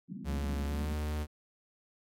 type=band-pass noise; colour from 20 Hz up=pink; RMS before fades=-42 dBFS; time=0.08-0.94 s; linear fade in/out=20 ms; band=150 to 260 Hz; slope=48 dB/octave
type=tone with pitch glide; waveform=45% pulse; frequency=70.8 to 75.44 Hz; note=C#2 to D2; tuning=+37 to +47 cents; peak=-32 dBFS; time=0.24-1.27 s; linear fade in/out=50 ms; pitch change=+110 cents; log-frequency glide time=0.64-0.9 s
effects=AAC 64 kbps